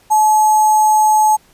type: tone with sample-and-hold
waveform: sine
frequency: 860 Hz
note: A5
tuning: 40 cents flat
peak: -8 dBFS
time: 0.1-1.37 s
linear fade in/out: 20 ms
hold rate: 7350 Hz
effects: pink hiss -51 dBFS RMS until 1.53 s + resampled to 32000 Hz